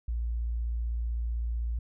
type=tone; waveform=sine; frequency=57.9 Hz; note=A#1; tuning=11 cents flat; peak=-28 dBFS; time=0.08-1.79 s; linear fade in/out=5 ms; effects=none